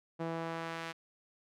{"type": "tone with band-pass filter sweep", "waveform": "sawtooth", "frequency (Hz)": 164.81, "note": "E3", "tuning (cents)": 0, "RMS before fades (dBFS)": -39, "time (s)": [0.19, 0.93], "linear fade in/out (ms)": 20, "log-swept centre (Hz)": [530, 2200], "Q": 0.73, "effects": []}